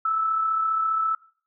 sine tone with amplitude modulation, 1312 Hz, E6, 9 cents flat, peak -19 dBFS, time 0.05-1.15 s, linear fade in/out 5 ms, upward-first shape sine, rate 34.9 Hz, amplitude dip 35%, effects noise-tail reverb RT60 0.5 s tail -21 dB re dry

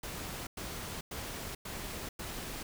pink noise bursts, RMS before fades -41 dBFS, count 5, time 0.03-2.63 s, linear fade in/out 5 ms, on 440 ms, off 100 ms, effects none

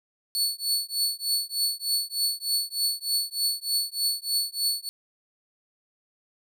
sawtooth tone with tremolo, 4435 Hz, C#8, in tune, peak -18 dBFS, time 0.35-4.89 s, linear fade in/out 0 ms, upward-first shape triangle, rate 3.3 Hz, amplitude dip 100%, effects none

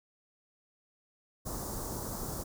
pink band-stop noise, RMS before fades -38 dBFS, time 1.45-2.44 s, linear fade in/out 20 ms, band 1200 to 5500 Hz, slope 24 dB/octave, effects none

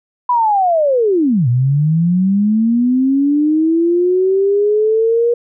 sine linear two-way sweep, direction down then up, 1000 to 117.6 to 478.1 Hz, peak -10 dBFS, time 0.29-5.34 s, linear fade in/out 5 ms, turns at 1.48 s, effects none

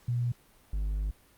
sine / triangle tone pair in turn, 120.9 / 50.74 Hz, B2 / G#1, -36 / -40 cents, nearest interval octave + minor third, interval 1504 cents, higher first, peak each -26 dBFS, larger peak neither, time 0.08-0.32 / 0.73-1.11 s, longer second, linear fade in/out 5 ms, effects pink hiss -61 dBFS RMS until 1.37 s + Opus 48 kbps

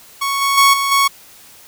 sawtooth tone with level steps, 1108.7 Hz, C#6, in tune, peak -13 / -10 / -4 / -12 / -7 dBFS, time 0.21-1.08 s, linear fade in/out 10 ms, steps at 0.41 / 0.57 / 0.73 / 0.91 s, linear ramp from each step 10 ms, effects white hiss -43 dBFS RMS until 1.67 s

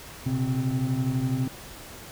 triangle tone cluster, 122.9 / 135 / 260.2 Hz, B2 / C#3 / C4, -8 / -45 / -9 cents, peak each -26 dBFS, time 0.26-1.48 s, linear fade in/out 5 ms, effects pink hiss -43 dBFS RMS until 2.11 s

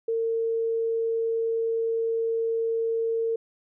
sine tone, 454.9 Hz, A#4, 42 cents flat, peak -23 dBFS, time 0.08-3.36 s, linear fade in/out 5 ms, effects none

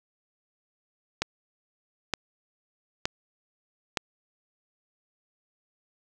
click train, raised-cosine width 0.2 ms, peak -8 dBFS, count 4, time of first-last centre 1.22-3.972 s, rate 1.09 Hz, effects none

